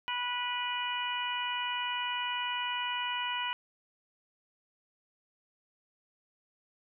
harmonic tone, 490 Hz, B4, 14 cents flat, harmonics 2 / 3 / 4 / 5 / 6, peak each -35 / -40 / -41 / -39 / -36 dBFS, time 0.08-3.53 s, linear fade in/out 0 ms, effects none

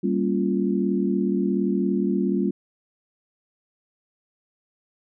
sine chord, G half-diminished seventh, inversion none, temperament equal, 196 / 233.1 / 277.2 / 349.2 Hz, G3 / Bb3 / Db4 / F4, 0 / 0 / 0 / 0 cents, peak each -23 / -27 / -27 / -26 dBFS, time 0.03-2.51 s, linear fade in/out 10 ms, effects none

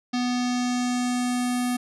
square tone with low-pass filter sweep, 246.9 Hz, B3, in tune, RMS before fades -25 dBFS, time 0.13-1.77 s, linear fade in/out 10 ms, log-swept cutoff 5000 to 11000 Hz, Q 2.3, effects none

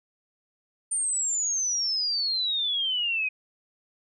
sine exponential sweep, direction down, 9070 to 2489 Hz, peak -24 dBFS, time 0.91-3.29 s, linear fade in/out 10 ms, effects none

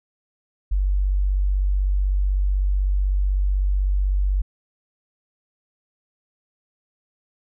sine tone, 48 Hz, G1, 36 cents flat, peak -17 dBFS, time 0.71-4.42 s, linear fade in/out 10 ms, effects none

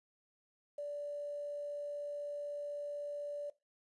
sine tone with quantisation, 581 Hz, D5, 19 cents flat, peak -38 dBFS, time 0.78-3.5 s, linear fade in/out 5 ms, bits 11, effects noise-tail reverb RT60 0.2 s tail -17 dB re dry + resampled to 24000 Hz

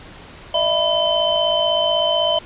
sine tone cluster, 608 / 664 / 989 / 3068 Hz, D#5 / E5 / B5 / G7, -40 / +12 / +2 / -38 cents, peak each -21 / -20 / -25 / -19 dBFS, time 0.54-2.39 s, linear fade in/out 5 ms, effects pink hiss -40 dBFS RMS until 2.45 s + resampled to 8000 Hz

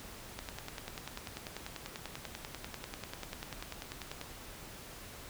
click train, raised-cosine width 0.2 ms, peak -23 dBFS, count 40, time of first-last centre 0.39-4.214 s, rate 10.2 Hz, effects pink hiss -49 dBFS RMS until 5.29 s

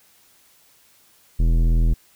triangle tone with tanh clipping, 41.2 Hz, E1, in tune, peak -16 dBFS, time 1.39-1.94 s, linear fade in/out 10 ms, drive 18 dB, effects white hiss -56 dBFS RMS until 2.15 s

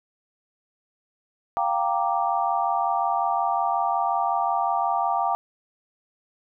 sine chord, G minor seventh, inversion third, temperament equal, 698.5 / 784 / 932.3 / 1174.7 Hz, F5 / G5 / Bb5 / D6, 0 / 0 / 0 / 0 cents, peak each -26 / -25 / -27 / -28 dBFS, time 1.57-5.35 s, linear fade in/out 0 ms, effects none

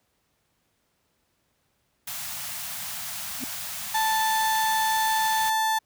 white band-stop noise, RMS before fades -34 dBFS, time 2.07-5.5 s, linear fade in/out 5 ms, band 220 to 620 Hz, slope 96 dB/octave
sine tone with exponential growth, 254 Hz, B3, 49 cents sharp, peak -26 dBFS, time 3.37-3.44 s, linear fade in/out 2 ms, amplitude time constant 15 ms
35% pulse tone, 880 Hz, A5, in tune, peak -20 dBFS, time 3.94-5.79 s, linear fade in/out 10 ms
effects pink hiss -71 dBFS RMS until 5.85 s + high-pass 60 Hz 12 dB/octave

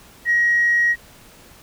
sine tone, 1895 Hz, A#6, 28 cents sharp, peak -13 dBFS, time 0.25-0.96 s, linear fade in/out 50 ms, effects tanh soft clip ceiling -9 dBFS + pink hiss -47 dBFS RMS until 1.62 s

